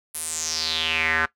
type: tone with band-pass filter sweep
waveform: square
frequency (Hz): 80.2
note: E2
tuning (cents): -47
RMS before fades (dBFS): -25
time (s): 0.14-1.26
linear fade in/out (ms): 10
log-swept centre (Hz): 11000 to 1500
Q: 5.2
effects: noise-tail reverb RT60 0.1 s tail -17 dB re dry